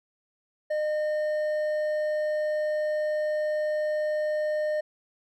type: tone with hard clipping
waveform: sine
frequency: 609 Hz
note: D#5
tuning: 37 cents flat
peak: -26 dBFS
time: 0.7-4.81 s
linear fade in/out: 10 ms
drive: 5 dB
effects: none